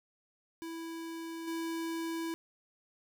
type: tone with level steps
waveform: square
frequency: 329.6 Hz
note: E4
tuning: in tune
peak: -40 / -35 dBFS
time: 0.62-2.34 s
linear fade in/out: 0 ms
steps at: 1.47 s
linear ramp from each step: 10 ms
effects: none